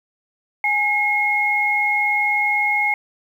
sine tone pair together, 830.6 / 2158 Hz, G#5 / C#7, 0 / -47 cents, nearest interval octave + perfect fourth, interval 1653 cents, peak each -22 / -17 dBFS, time 0.64-2.94 s, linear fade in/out 2 ms, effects 8-bit

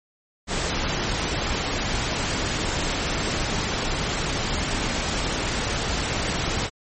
pink noise, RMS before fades -25 dBFS, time 0.47-6.7 s, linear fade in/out 50 ms, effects MP3 32 kbps

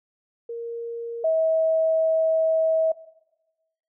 sine tone pair in turn, 466.2 / 643.3 Hz, A#4 / E5, 0 / -42 cents, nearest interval tritone, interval 558 cents, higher second, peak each -29 / -18 dBFS, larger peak second, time 0.49-1.24 / 1.24-2.92 s, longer second, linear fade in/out 5 ms, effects noise-tail reverb RT60 1.0 s tail -17 dB re dry

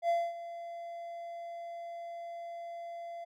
triangle tone with ADSR envelope, 683 Hz, F5, 39 cents flat, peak -23 dBFS, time 0.02-3.25 s, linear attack 70 ms, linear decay 240 ms, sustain -15 dB, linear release 16 ms, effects none

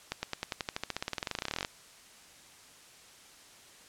accelerating click train, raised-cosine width 0.2 ms, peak -15 dBFS, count 30, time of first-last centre 0.12-1.649 s, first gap 110 ms, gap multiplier 0.94, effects white hiss -55 dBFS RMS until 3.88 s + low-pass 9000 Hz 12 dB/octave

